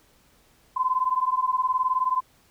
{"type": "beating tone pair", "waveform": "sine", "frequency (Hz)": [1015, 1034], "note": ["B5", "C6"], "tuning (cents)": [47, -21], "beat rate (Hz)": 19, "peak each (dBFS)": -24, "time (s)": [0.76, 2.21], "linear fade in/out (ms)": 10, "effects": ["pink hiss -60 dBFS RMS until 2.5 s"]}